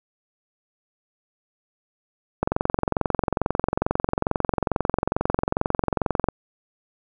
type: click train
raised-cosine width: 1 ms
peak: -6 dBFS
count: 87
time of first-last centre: 2.43-6.287 s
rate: 22.3 Hz
effects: none